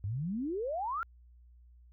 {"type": "exponential sweep", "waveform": "sine", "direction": "up", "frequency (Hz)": [92.5, 1419], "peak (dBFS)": -32, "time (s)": [0.04, 1.03], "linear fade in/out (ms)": 0, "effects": ["added 60 Hz sine -55 dBFS peak until 1.92 s"]}